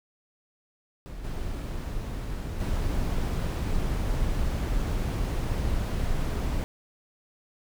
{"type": "noise with level steps", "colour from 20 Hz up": "brown", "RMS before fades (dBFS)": [-38, -32, -27], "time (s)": [1.06, 6.64], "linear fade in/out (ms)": 0, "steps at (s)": [1.24, 2.6], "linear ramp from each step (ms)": 2, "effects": []}